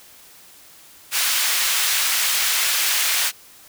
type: high-pass noise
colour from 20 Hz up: pink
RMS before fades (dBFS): -20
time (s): 1.11-3.32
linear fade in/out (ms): 50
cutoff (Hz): 1900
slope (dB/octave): 12
effects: white hiss -47 dBFS RMS until 3.68 s